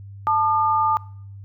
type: tone pair together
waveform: sine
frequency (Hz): 880 / 1209.1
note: A5 / D#6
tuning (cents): 0 / -50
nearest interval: tritone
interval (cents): 550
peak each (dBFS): -19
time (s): 0.27-0.97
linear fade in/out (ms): 0
effects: noise-tail reverb RT60 0.6 s tail -23 dB re dry + added 99 Hz sine -36 dBFS peak until 1.44 s